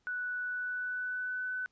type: tone with pitch glide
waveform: sine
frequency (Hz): 1480 to 1503.3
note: F#6 to F#6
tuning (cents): 0 to +27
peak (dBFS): -33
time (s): 0.07-1.66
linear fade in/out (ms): 0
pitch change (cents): +27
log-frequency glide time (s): 0.43-1.52
effects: pink hiss -75 dBFS RMS until 1.71 s + resampled to 16000 Hz